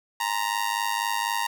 sawtooth tone with amplitude modulation, 932.3 Hz, A#5, in tune, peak -17 dBFS, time 0.2-1.47 s, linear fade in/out 5 ms, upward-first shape sine, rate 104 Hz, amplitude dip 85%, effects none

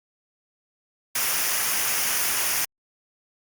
white noise with comb filter, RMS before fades -24 dBFS, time 1.15-2.65 s, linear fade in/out 5 ms, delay 0.25 ms, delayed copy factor -0.55, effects Opus 48 kbps

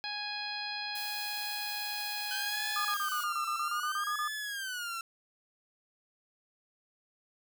harmonic tone, 830.6 Hz, G#5, in tune, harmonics 1 / 2 / 3 / 4 / 5 / 6, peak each -42 / -42 / -42 / -45 / -40 / -44 dBFS, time 0.04-2.94 s, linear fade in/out 0 ms
blue noise, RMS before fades -43 dBFS, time 0.95-3.24 s, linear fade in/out 5 ms
sawtooth tone with vibrato, 1519 Hz, F#6, 45 cents sharp, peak -32 dBFS, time 2.31-5.01 s, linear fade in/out 2 ms, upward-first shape sine, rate 0.63 Hz, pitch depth 220 cents each way
sine tone bursts, 1216 Hz, D#6, 40 cents flat, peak -31 dBFS, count 13, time 2.76-4.277 s, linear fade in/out 2 ms, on 89 ms, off 30 ms
effects none

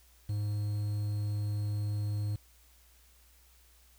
triangle tone with quantisation, 103.9 Hz, G#2, 1 cent sharp, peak -28 dBFS, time 0.29-2.36 s, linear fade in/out 5 ms, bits 9, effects added 60 Hz sine -61 dBFS peak until 3.98 s + white hiss -64 dBFS RMS until 3.98 s

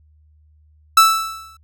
45% pulse tone with exponential decay, 1318.5 Hz, E6, in tune, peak -5 dBFS, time 0.97-1.57 s, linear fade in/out 5 ms, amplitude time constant 130 ms, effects added 76 Hz sine -50 dBFS peak until 1.63 s

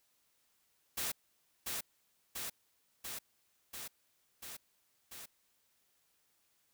white noise with echo, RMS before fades -37 dBFS, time 0.97-1.12 s, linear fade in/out 10 ms, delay 690 ms, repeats 6, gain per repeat -2 dB, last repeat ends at 5.26 s, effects white hiss -75 dBFS RMS until 6.73 s

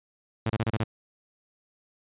sawtooth tone bursts, 111.6 Hz, A2, 25 cents sharp, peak -20 dBFS, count 6, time 0.46-0.839 s, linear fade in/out 5 ms, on 39 ms, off 29 ms, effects resampled to 8000 Hz

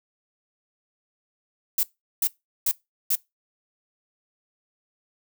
violet noise bursts, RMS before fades -22 dBFS, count 4, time 1.78-3.154 s, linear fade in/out 2 ms, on 51 ms, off 390 ms, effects noise-tail reverb RT60 0.2 s tail -22 dB re dry

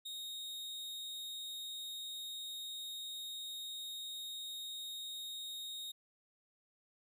40% pulse tone with amplitude modulation, 3729 Hz, A#7, in tune, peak -40 dBFS, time 0.05-5.92 s, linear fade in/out 10 ms, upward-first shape sine, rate 211 Hz, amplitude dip 25%, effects none

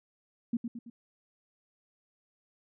sine tone with echo, 234.4 Hz, A#3, 10 cents sharp, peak -26 dBFS, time 0.53-0.57 s, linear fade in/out 5 ms, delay 110 ms, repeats 3, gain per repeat -6 dB, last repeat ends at 0.9 s, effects none

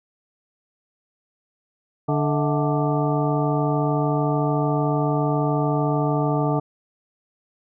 harmonic tone with a mistuned harmonic, 146.83 Hz, D3, in tune, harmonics 1 / 2 / 3 / 4 / 5 / 6 / 8, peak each -22 / -25 / -27 / -28 / -29 / -30 / -31 dBFS, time 2.08-6.6 s, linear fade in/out 10 ms, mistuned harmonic 4, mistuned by +150 cents, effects none

